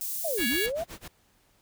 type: high-pass noise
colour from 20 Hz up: white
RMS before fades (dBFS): -33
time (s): 0.01-0.66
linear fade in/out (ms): 0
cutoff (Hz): 8100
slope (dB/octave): 12
type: linear two-way sweep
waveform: sine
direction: down then up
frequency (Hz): 698.5 to 214 to 698.5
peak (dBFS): -28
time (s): 0.24-0.84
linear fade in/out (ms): 10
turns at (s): 0.47
type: harmonic tone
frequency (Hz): 560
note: C#5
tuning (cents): +18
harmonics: 3 / 4 / 5 / 6 / 7 / 8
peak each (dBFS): -31 / -33 / -35 / -37 / -38 / -39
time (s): 0.37-0.7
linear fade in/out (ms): 50
type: noise with tremolo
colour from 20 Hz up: pink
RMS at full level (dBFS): -41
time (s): 0.38-1.08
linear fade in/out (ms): 5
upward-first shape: sine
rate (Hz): 7.7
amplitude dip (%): 100
effects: pink hiss -65 dBFS RMS until 1.61 s